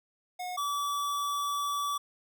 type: tone pair in turn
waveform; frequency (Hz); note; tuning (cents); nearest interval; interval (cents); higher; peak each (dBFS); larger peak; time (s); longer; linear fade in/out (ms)
square; 725 / 1150.9; F#5 / D6; -35 / -35; minor sixth; 800; second; -35 / -30; second; 0.39-0.57 / 0.57-1.98; second; 10
effects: none